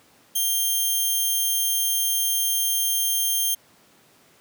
5% pulse tone, 3180 Hz, G7, 24 cents sharp, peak -12 dBFS, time 0.35-3.55 s, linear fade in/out 10 ms, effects pink hiss -56 dBFS RMS until 4.4 s + high-pass 150 Hz 12 dB/octave

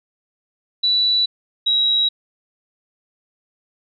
sine tone pair in turn, 3951 / 3854 Hz, B7 / B7, 0 / -43 cents, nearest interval unison, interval 43 cents, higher first, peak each -14 / -14 dBFS, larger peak neither, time 0.83-1.26 / 1.66-2.09 s, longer neither, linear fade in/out 10 ms, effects none

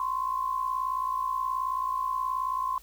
sine tone pair together, 1030.3 / 1089 Hz, C6 / C#6, -27 / -31 cents, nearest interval minor second, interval 96 cents, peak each -28 / -32 dBFS, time 0-2.78 s, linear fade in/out 2 ms, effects added 50 Hz sine -54 dBFS peak until 2.82 s + white hiss -56 dBFS RMS until 2.82 s

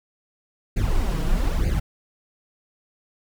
brown noise with flanger, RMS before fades -21 dBFS, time 0.76-1.8 s, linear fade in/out 10 ms, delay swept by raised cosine 0.44 to 6.34 ms, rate 1.1 Hz, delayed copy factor +1, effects none

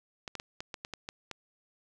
clicks, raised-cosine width 0.2 ms, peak -21 dBFS, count 9, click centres 0.278 / 0.353 / 0.399 / 0.605 / 0.742 / 0.849 / 0.937 / 1.089 / 1.313 s, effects none

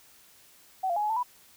sine tone with pitch steps, 757 / 690 / 834 / 845 / 889 / 986 Hz, F#5 / F5 / G#5 / G#5 / A5 / B5, +39 / -21 / +7 / +30 / +18 / -3 cents, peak -25 dBFS, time 0.83-1.232 s, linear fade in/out 10 ms, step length 67 ms, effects white hiss -57 dBFS RMS until 1.56 s

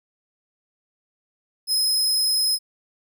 sawtooth tone, 5110 Hz, D#8, 45 cents sharp, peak -16 dBFS, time 1.67-2.59 s, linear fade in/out 50 ms, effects none

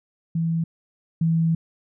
sine tone pair in turn, 164.81 / 163.97 Hz, E3 / E3, 0 / -9 cents, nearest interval unison, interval 9 cents, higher first, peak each -20 / -17 dBFS, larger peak second, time 0.35-0.64 / 1.21-1.55 s, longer second, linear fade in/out 5 ms, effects none

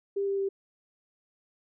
sine tone with pitch steps, 397.7 / 394.7 / 391.8 Hz, G4 / G4 / G4, +25 / +12 / -1 cents, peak -26 dBFS, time 0.16-0.49 s, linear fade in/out 10 ms, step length 110 ms, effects none

